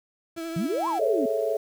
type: tone with vibrato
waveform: 35% pulse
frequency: 329.6 Hz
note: E4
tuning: in tune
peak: -30 dBFS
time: 0.36-1 s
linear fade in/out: 20 ms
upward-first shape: triangle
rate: 12 Hz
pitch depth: 31 cents each way
type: exponential two-way sweep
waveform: sine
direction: up then down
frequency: 152.5 to 1081 to 240.6 Hz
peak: -24 dBFS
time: 0.56-1.26 s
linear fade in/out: 5 ms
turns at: 0.88 s
type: chord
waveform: sine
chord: A major seventh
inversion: third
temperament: equal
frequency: 415.3 / 440 / 554.4 / 659.3 Hz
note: G#4 / A4 / C#5 / E5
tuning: 0 / 0 / 0 / 0 cents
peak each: -32 / -27 / -29 / -28 dBFS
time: 0.99-1.57 s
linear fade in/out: 5 ms
effects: 8-bit